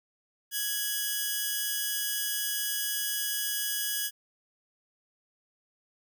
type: tone pair together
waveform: 5% pulse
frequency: 1664.6 / 2966 Hz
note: G#6 / F#7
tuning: +4 / +4 cents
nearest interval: minor seventh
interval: 1000 cents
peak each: -19 / -26 dBFS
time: 0.51-4.11 s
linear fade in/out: 50 ms
effects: none